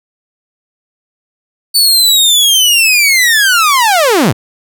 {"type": "linear sweep", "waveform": "sawtooth", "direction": "down", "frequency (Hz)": [4538, 82.9], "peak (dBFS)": -3, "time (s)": [1.74, 4.33], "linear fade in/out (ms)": 20, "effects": []}